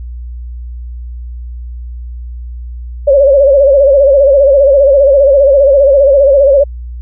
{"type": "tone with vibrato", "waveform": "sine", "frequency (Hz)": 554.4, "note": "C#5", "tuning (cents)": 0, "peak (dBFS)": -3, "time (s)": [3.07, 6.64], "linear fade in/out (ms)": 10, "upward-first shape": "sine", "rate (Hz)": 15, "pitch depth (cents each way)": 84, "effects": ["added 60 Hz sine -21 dBFS peak until 7.01 s"]}